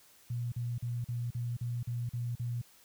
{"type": "tone bursts", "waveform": "sine", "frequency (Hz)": 120, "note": "B2", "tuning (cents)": -49, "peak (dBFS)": -32, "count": 9, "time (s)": [0.3, 2.616], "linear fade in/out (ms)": 5, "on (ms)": 220, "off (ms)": 42, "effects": ["white hiss -61 dBFS RMS until 2.84 s"]}